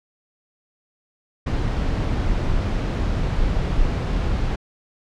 brown noise, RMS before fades -21 dBFS, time 1.46-4.56 s, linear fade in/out 10 ms, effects low-pass 5000 Hz 12 dB/octave

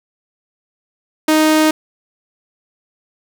sawtooth tone, 311.1 Hz, D#4, in tune, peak -6 dBFS, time 1.28-1.71 s, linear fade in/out 5 ms, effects none

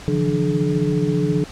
sine tone cluster, 142.8 / 161.6 / 176.3 / 295.7 / 426.9 Hz, D3 / E3 / F3 / D4 / G#4, -48 / -34 / +17 / +12 / +48 cents, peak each -23 dBFS, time 0.08-1.44 s, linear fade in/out 0 ms, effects pink hiss -38 dBFS RMS until 1.51 s + low-pass 7000 Hz 12 dB/octave

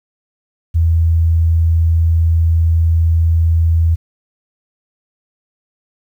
sine tone, 82.4 Hz, E2, in tune, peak -9 dBFS, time 0.74-3.96 s, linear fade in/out 20 ms, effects 8-bit

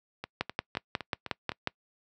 two click trains, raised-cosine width 0.3 ms, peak -20 / -12 dBFS, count 6 / 8, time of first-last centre 0.24-1.519 / 0.41-1.674 s, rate 3.91 / 5.54 Hz, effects noise-tail reverb RT60 0.1 s tail -25 dB re dry + high-pass 80 Hz 12 dB/octave

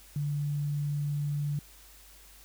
sine tone, 145.7 Hz, D3, 13 cents flat, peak -28 dBFS, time 0.16-1.59 s, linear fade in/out 2 ms, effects added 50 Hz sine -56 dBFS peak until 2.44 s + white hiss -55 dBFS RMS until 2.44 s

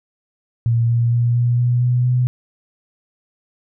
sine tone with pitch steps, 116.54 / 117.89 / 119.26 / 120.65 / 122.05 / 123.47 / 124.9 Hz, A#2 / A#2 / A#2 / B2 / B2 / B2 / B2, 0 / +20 / +40 / -40 / -20 / 0 / +20 cents, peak -13 dBFS, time 0.66-2.27 s, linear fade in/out 0 ms, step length 230 ms, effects none

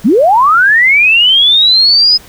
sine linear sweep, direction up, 168.4 to 5080 Hz, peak -4 dBFS, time 0.04-2.18 s, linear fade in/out 20 ms, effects pink hiss -37 dBFS RMS until 2.28 s

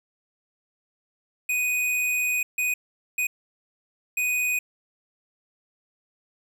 square tone bursts at uneven times, 2489 Hz, D#7, in tune, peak -23 dBFS, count 4, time 1.49-2.43 / 2.58-2.74 / 3.18-3.27 / 4.17-4.59 s, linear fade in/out 5 ms, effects 10-bit

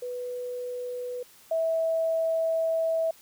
sine tone pair in turn, 493.9 / 651.7 Hz, B4 / E5, 0 / -20 cents, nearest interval perfect fourth, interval 480 cents, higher second, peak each -31 / -23 dBFS, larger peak second, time 0.02-1.23 / 1.51-3.11 s, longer second, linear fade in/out 5 ms, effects white hiss -55 dBFS RMS until 3.21 s

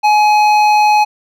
triangle tone with hard clipping, 843 Hz, G#5, 26 cents sharp, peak -9 dBFS, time 0.03-1.05 s, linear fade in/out 20 ms, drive 14 dB, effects none

